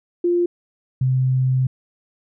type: tone pair in turn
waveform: sine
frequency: 349.2 / 129.67 Hz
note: F4 / C3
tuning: 0 / -15 cents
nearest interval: octave + perfect fourth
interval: 1715 cents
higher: first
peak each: -15 dBFS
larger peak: neither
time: 0.24-0.46 / 1.01-1.67 s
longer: second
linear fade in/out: 5 ms
effects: none